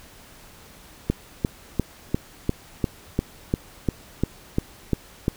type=click train; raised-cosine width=3 ms; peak=-7 dBFS; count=13; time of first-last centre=1.1-5.281 s; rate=2.87 Hz; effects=pink hiss -48 dBFS RMS until 5.36 s